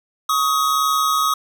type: tone pair together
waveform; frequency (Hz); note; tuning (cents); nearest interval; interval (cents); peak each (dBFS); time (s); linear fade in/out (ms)
square; 1118 / 1259.6; C#6 / D#6; +14 / +21; major second; 207; -22 / -18; 0.29-1.34; 5
effects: none